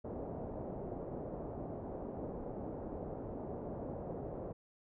white low-pass noise, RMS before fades -43 dBFS, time 0.04-4.53 s, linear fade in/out 10 ms, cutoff 640 Hz, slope 24 dB/octave, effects none

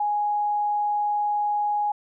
sine tone, 830.6 Hz, G#5, in tune, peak -21 dBFS, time 0-1.92 s, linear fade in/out 5 ms, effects none

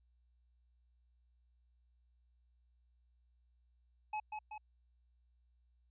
square tone with echo, 853 Hz, G#5, 46 cents sharp, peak -37 dBFS, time 4.13-4.2 s, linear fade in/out 5 ms, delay 190 ms, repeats 2, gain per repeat -4 dB, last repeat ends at 4.58 s, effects added 60 Hz sine -69 dBFS peak until 5.9 s + resampled to 8000 Hz

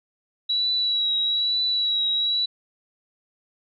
sine tone with vibrato, 3905 Hz, B7, 20 cents flat, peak -20 dBFS, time 0.49-2.46 s, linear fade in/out 10 ms, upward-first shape triangle, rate 1.1 Hz, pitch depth 33 cents each way, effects none

